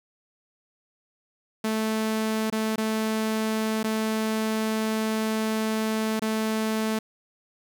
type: tone with dropouts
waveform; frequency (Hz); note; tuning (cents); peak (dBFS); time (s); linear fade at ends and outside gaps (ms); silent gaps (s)
sawtooth; 219.1; A3; -7; -20; 1.64-6.99; 5; 2.501-2.524 / 2.76-2.779 / 3.831-3.841 / 6.196-6.219
effects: 9-bit